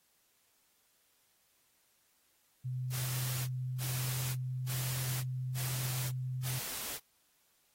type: tone with pitch glide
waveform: sine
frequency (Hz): 127.1 to 127.91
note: C3 to C3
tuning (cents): -50 to -39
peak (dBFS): -34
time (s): 2.64-6.6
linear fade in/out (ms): 20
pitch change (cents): +11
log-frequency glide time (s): 2.87-5.05
type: noise bursts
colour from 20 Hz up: white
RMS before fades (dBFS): -40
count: 5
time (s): 2.9-7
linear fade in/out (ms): 50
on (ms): 580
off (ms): 300
effects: white hiss -72 dBFS RMS until 7.74 s + AAC 48 kbps